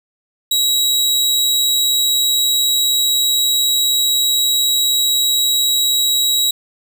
sawtooth tone, 3859 Hz, B7, 41 cents flat, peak -10 dBFS, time 0.51-6.51 s, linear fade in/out 5 ms, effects none

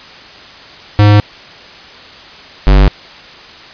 square tone pair in turn, 103.83 / 48.49 Hz, G#2 / G1, 0 / -18 cents, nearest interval octave + minor second, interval 1318 cents, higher first, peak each -4 dBFS, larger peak neither, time 0.99-1.2 / 2.67-2.88 s, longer neither, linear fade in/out 0 ms, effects white hiss -34 dBFS RMS until 3.73 s + resampled to 11025 Hz

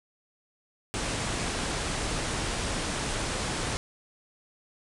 pink low-pass noise, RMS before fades -31 dBFS, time 0.94-3.77 s, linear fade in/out 0 ms, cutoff 10000 Hz, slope 96 dB/octave, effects none

